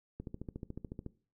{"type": "click train", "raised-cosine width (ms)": 3, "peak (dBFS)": -28, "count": 13, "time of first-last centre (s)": [0.2, 1.063], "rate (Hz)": 13.9, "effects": ["noise-tail reverb RT60 0.4 s tail -19 dB re dry"]}